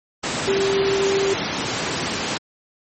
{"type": "tone in noise", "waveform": "sine", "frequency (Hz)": 392, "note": "G4", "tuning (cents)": 0, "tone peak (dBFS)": -17, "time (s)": [0.47, 1.34], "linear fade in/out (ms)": 10, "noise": "pink", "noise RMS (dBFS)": -23, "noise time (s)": [0.23, 2.38], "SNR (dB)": 3, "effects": ["high-pass 150 Hz 12 dB/octave", "MP3 32 kbps"]}